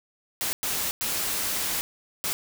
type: noise bursts at uneven times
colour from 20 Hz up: white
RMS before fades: -28 dBFS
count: 4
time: 0.41-0.53 / 0.63-0.91 / 1.01-1.81 / 2.24-2.33 s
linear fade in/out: 0 ms
effects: none